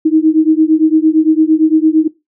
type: beating tone pair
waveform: sine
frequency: 311.1 / 319.9 Hz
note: D#4 / D#4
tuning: 0 / +48 cents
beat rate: 8.8 Hz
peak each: -10 dBFS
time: 0.05-2.08 s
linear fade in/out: 10 ms
effects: noise-tail reverb RT60 0.2 s tail -18 dB re dry